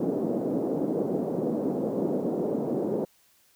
white band-pass noise, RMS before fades -28 dBFS, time 0-3.05 s, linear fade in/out 5 ms, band 180 to 480 Hz, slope 24 dB/octave, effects white hiss -63 dBFS RMS until 3.55 s

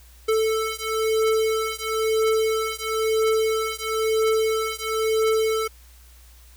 square beating tone pair, 440 / 441 Hz, A4 / A4, 0 / +4 cents, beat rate 1 Hz, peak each -24 dBFS, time 0.28-5.68 s, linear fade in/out 10 ms, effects added 60 Hz sine -47 dBFS peak until 6.56 s + white hiss -54 dBFS RMS until 6.56 s

